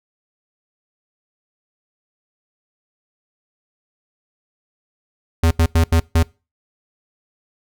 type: tone bursts at uneven times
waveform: square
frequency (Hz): 82.41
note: E2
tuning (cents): 0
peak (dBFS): -12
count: 5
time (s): 5.43-5.51 / 5.59-5.66 / 5.75-5.84 / 5.92-6 / 6.15-6.23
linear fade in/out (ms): 5
effects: noise-tail reverb RT60 0.3 s tail -24 dB re dry